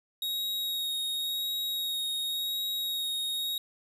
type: tone with vibrato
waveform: 45% pulse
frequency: 3770 Hz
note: A#7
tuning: 19 cents sharp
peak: -29 dBFS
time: 0.22-3.58 s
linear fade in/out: 2 ms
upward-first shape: sine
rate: 0.92 Hz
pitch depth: 14 cents each way
effects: none